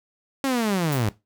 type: linear sweep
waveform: sawtooth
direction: down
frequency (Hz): 277.2 to 98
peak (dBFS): -17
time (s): 0.44-1.09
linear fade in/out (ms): 0
type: noise with exponential decay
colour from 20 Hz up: violet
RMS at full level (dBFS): -29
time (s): 0.92-1.11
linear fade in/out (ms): 5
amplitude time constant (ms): 40
effects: noise-tail reverb RT60 0.2 s tail -17 dB re dry